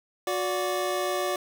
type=tone pair together; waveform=25% pulse; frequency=364.3 / 580.1 Hz; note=F#4 / D5; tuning=-27 / -21 cents; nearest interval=minor sixth; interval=806 cents; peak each=-25 dBFS; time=0.27-1.36 s; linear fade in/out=2 ms; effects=none